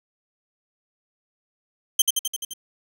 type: tone with echo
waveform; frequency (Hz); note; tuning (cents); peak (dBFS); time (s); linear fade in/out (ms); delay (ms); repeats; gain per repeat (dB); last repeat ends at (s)
15% pulse; 3136; G7; 0; -6; 1.99-2.02; 5; 86; 6; -3; 2.536
effects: 8-bit